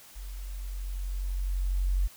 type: tone with level ramp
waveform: sine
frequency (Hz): 46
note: F#1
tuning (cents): -9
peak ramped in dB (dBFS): -37 to -22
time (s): 0.15-2.08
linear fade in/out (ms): 20
effects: white hiss -52 dBFS RMS until 2.16 s